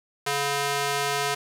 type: tone with high-pass filter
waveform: square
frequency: 141.8 Hz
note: C#3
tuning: 40 cents sharp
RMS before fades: -26 dBFS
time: 0.26-1.35 s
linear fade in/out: 10 ms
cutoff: 590 Hz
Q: 0.58
effects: low-pass 12000 Hz 12 dB/octave + 7-bit